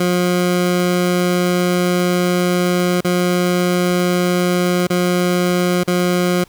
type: tone with dropouts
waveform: 20% pulse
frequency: 178.5 Hz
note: F3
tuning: 38 cents sharp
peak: -9 dBFS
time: 0-6.44 s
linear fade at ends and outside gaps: 5 ms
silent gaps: 3.008-3.046 / 4.87-4.901 / 5.835-5.876 s
effects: pink hiss -49 dBFS RMS until 6.48 s